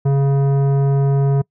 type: tone with tanh clipping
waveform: sine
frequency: 138.6 Hz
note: C#3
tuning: in tune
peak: -14 dBFS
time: 0.05-1.42 s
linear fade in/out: 10 ms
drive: 13 dB
effects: noise-tail reverb RT60 0.1 s tail -25 dB re dry